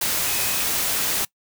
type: tone in noise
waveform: sine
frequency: 2529 Hz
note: D#7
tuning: 28 cents sharp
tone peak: -33 dBFS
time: 0.26-0.64 s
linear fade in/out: 5 ms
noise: white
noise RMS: -23 dBFS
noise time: 0.01-1.25 s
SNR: -13 dB
effects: noise-tail reverb RT60 0.1 s tail -23 dB re dry